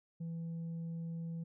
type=tone with tanh clipping; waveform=sine; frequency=166 Hz; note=E3; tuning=12 cents sharp; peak=-39 dBFS; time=0.2-1.44 s; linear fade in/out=10 ms; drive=2 dB; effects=none